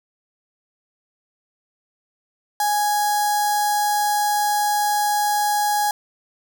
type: tone with notch filter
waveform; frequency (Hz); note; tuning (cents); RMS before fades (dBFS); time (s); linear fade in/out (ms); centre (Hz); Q
sawtooth; 830.6; G#5; 0; -20; 2.6-5.91; 2; 2500; 0.69
effects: none